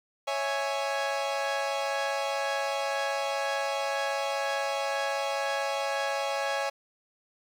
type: chord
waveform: sawtooth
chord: C# minor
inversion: none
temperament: equal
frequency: 554.4 / 659.3 / 830.6 Hz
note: C#5 / E5 / G#5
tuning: 0 / 0 / 0 cents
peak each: -27 / -31 / -28 dBFS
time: 0.27-6.7 s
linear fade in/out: 10 ms
effects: low-pass 6000 Hz 12 dB/octave + 9-bit